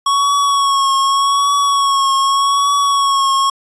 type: tone with vibrato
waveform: square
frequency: 1108.7 Hz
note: C#6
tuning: in tune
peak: -12 dBFS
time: 0.06-3.5 s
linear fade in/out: 5 ms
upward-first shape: triangle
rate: 0.84 Hz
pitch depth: 40 cents each way
effects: resampled to 22050 Hz